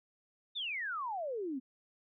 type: exponential sweep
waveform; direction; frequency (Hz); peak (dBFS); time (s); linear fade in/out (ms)
sine; down; 3729 to 246.9; -35; 0.55-1.6; 20
effects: none